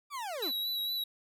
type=linear sweep; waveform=40% pulse; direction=down; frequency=1200 to 207.7 Hz; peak=-35 dBFS; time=0.1-0.52 s; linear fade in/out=50 ms
type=tone with vibrato; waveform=square; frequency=3909 Hz; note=B7; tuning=19 cents flat; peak=-32 dBFS; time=0.42-1.04 s; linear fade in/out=5 ms; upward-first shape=sine; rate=4.4 Hz; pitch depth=31 cents each way
effects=none